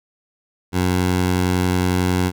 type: tone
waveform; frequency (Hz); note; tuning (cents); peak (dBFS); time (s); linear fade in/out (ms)
15% pulse; 91; F#2; -28; -10; 0.72-2.32; 50
effects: none